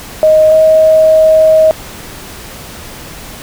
sine tone pair in turn, 624 / 632 Hz, D#5 / D#5, +5 / +27 cents, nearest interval unison, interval 22 cents, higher second, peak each -3 dBFS, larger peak neither, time 0.23-0.52 / 0.52-1.71 s, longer second, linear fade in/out 0 ms, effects pink hiss -29 dBFS RMS until 3.42 s

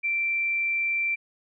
sine tone, 2349 Hz, D7, in tune, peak -23 dBFS, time 0.03-1.16 s, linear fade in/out 20 ms, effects none

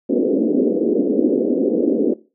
pink band-pass noise, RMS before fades -17 dBFS, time 0.09-2.14 s, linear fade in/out 10 ms, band 230 to 490 Hz, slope 48 dB/octave, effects noise-tail reverb RT60 0.3 s tail -19 dB re dry

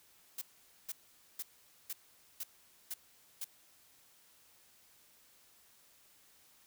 blue noise bursts, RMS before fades -40 dBFS, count 7, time 0.38-3.445 s, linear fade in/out 5 ms, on 35 ms, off 470 ms, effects white hiss -65 dBFS RMS until 6.66 s

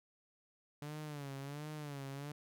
sawtooth tone with vibrato, 144.6 Hz, D3, 27 cents flat, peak -39 dBFS, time 0.82-2.32 s, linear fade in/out 2 ms, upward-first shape sine, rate 1.4 Hz, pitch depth 100 cents each way, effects none

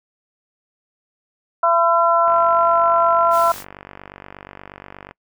harmonic tone, 337.3 Hz, E4, 40 cents sharp, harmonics 2 / 3 / 4, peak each -17 / -17 / -17 dBFS, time 1.63-3.52 s, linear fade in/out 5 ms
click train, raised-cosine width 0.5 ms, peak -20 dBFS, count 138, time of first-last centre 2.28-5.111 s, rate 48.4 Hz
white noise, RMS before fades -35 dBFS, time 3.3-3.65 s, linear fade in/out 50 ms
effects noise-tail reverb RT60 0.1 s tail -26 dB re dry

